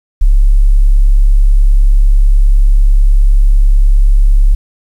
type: tone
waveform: sine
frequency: 34.66 Hz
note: C#1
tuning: 1 cent sharp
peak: -3 dBFS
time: 0.21-4.55 s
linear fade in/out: 10 ms
effects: 7-bit